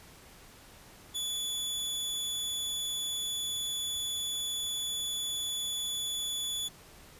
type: tone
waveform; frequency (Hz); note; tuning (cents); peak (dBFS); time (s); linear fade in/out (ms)
sawtooth; 3445; A7; -37; -29; 1.14-6.69; 20
effects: pink hiss -54 dBFS RMS until 7.19 s + resampled to 32000 Hz